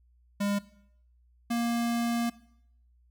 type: tone pair in turn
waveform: square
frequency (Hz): 202.4 / 234.9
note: G#3 / A#3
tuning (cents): -44 / +13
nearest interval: minor third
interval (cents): 257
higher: second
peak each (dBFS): -27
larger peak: neither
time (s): 0.4-0.59 / 1.5-2.3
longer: second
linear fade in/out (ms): 10
effects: noise-tail reverb RT60 0.7 s tail -19 dB re dry + added 60 Hz sine -60 dBFS peak until 3.1 s